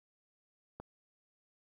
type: click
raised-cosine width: 1 ms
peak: -30 dBFS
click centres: 0.8 s
effects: 10-bit